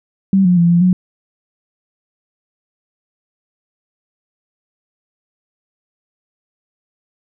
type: tone with pitch steps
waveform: sine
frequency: 193.2 / 178.8 / 170.9 / 172.4 / 182.4 Hz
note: G3 / F3 / F3 / F3 / F#3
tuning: -25 / +41 / -37 / -22 / -24 cents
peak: -8 dBFS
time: 0.33-0.93 s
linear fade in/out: 2 ms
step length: 120 ms
effects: none